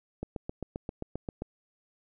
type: click train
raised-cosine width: 2 ms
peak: -21 dBFS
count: 10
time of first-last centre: 0.23-1.42 s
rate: 7.56 Hz
effects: none